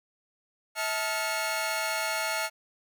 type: tone cluster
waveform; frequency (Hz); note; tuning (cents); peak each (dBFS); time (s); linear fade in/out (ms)
sawtooth; 646 / 875 / 1408 / 2195; E5 / A5 / F6 / C#7; -35 / -10 / +14 / -18; -30; 0.75-2.5; 50
effects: none